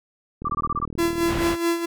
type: click train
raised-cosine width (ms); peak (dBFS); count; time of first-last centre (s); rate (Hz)
3; -20; 39; 0.42-1.384; 39.4
type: tone bursts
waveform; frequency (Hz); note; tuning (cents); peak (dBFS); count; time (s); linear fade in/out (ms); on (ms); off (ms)
sine; 1174.7; D6; 0; -21; 7; 0.45-0.852; 5; 36; 25
type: tone with tremolo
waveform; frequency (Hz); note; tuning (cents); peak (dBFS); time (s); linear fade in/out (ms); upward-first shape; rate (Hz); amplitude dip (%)
45% pulse; 338.2; E4; +44; -18; 0.98-1.86; 10; sine; 4.6; 65
type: low-pass noise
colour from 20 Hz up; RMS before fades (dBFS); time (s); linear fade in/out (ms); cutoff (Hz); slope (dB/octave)
pink; -28; 1.26-1.57; 50; 3000; 12
effects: none